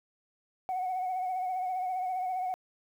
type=tone with vibrato; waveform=sine; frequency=740 Hz; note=F#5; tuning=in tune; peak=-28 dBFS; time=0.69-2.54 s; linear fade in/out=0 ms; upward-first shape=sine; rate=15 Hz; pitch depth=41 cents each way; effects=tanh soft clip ceiling -27 dBFS + 10-bit